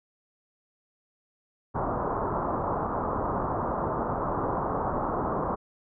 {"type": "low-pass noise", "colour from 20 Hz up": "white", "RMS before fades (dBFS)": -29, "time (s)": [1.74, 5.56], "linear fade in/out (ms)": 20, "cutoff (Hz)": 1200, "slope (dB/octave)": 48, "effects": []}